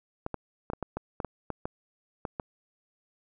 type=clicks; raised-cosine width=1 ms; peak=-18 dBFS; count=12; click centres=0.264 / 0.343 / 0.701 / 0.734 / 0.827 / 0.97 / 1.202 / 1.247 / 1.503 / 1.655 / 2.252 / 2.398 s; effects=none